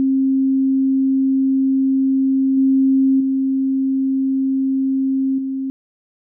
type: tone with level steps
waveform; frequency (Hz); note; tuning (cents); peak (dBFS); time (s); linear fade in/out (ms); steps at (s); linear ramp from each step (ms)
sine; 267.2; C4; +36; -13 / -11 / -15 / -20; 0-5.7; 0; 2.57 / 3.2 / 5.38; 5
effects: none